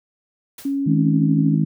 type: noise with exponential decay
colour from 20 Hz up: white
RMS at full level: -35 dBFS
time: 0.58-0.84 s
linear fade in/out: 5 ms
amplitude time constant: 55 ms
type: tone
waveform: sine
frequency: 277.2 Hz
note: C#4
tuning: in tune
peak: -19 dBFS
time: 0.65-1.55 s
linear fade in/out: 5 ms
type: harmonic tone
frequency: 52.9 Hz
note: G#1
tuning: 33 cents sharp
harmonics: 3 / 4 / 5 / 6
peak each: -17 / -21 / -25 / -29 dBFS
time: 0.86-1.65 s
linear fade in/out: 10 ms
effects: none